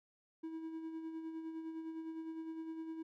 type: tone with tremolo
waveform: triangle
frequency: 322.9 Hz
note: E4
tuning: 36 cents flat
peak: -38 dBFS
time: 0.43-3.03 s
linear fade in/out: 10 ms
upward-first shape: sine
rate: 9.8 Hz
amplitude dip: 45%
effects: none